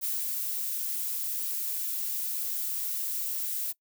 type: noise with ADSR envelope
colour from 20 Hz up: violet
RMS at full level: -30 dBFS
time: 0.01-3.73 s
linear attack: 33 ms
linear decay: 190 ms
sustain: -2 dB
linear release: 22 ms
effects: noise-tail reverb RT60 0.1 s tail -22 dB re dry